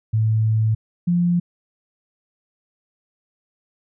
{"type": "tone pair in turn", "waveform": "sine", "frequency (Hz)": [110, 174.61], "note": ["A2", "F3"], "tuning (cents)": [0, 0], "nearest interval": "minor sixth", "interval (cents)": 800, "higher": "second", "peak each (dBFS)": -15, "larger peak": "neither", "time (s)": [[0.13, 0.75], [1.07, 1.4]], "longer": "first", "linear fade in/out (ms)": 10, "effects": []}